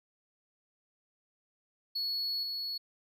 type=tone with level steps; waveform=triangle; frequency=4380 Hz; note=C#8; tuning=22 cents flat; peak=-30 / -33 dBFS; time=1.95-2.78 s; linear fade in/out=10 ms; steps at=2.43 s; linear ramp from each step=2 ms; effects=none